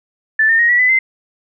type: tone with pitch steps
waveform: sine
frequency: 1757 / 1815.8 / 1876.6 / 1939.4 / 2004 / 2071 Hz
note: A6 / A#6 / A#6 / B6 / B6 / C7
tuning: -3 / -46 / +11 / -32 / +25 / -18 cents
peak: -9 dBFS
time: 0.39-0.99 s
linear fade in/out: 5 ms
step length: 100 ms
effects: none